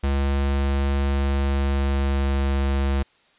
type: tone with pitch glide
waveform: square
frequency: 69.3 to 68.62 Hz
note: C#2 to C#2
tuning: 0 to -17 cents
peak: -20 dBFS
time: 0.03-3.03 s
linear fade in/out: 10 ms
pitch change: -17 cents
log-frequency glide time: 1.31-2.49 s
effects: white hiss -59 dBFS RMS until 3.38 s + resampled to 8000 Hz